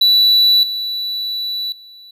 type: tone with level steps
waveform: triangle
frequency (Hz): 3951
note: B7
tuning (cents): 0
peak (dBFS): -7 / -18 / -36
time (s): 0.01-2.11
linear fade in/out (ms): 5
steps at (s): 0.63 / 1.72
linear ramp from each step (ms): 2
effects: none